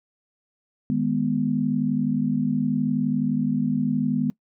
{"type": "chord", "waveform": "sine", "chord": "G# minor", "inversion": "second", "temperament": "equal", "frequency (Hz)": [155.56, 207.7, 246.9], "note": ["D#3", "G#3", "B3"], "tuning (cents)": [0, 0, 0], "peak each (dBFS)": [-27, -25, -23], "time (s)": [0.9, 4.3], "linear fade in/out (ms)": 0, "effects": ["noise-tail reverb RT60 0.1 s tail -22 dB re dry"]}